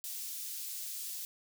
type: high-pass noise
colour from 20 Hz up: white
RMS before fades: -41 dBFS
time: 0.04-1.25 s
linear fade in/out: 0 ms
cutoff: 4400 Hz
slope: 12 dB/octave
effects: none